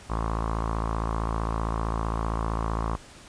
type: tone with low-pass filter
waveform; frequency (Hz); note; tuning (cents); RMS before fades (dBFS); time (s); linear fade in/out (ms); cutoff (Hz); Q
sawtooth; 55.4; A1; +13; -28; 0.09-2.97; 20; 1100; 5.4
effects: pink hiss -48 dBFS RMS until 3.28 s + resampled to 22050 Hz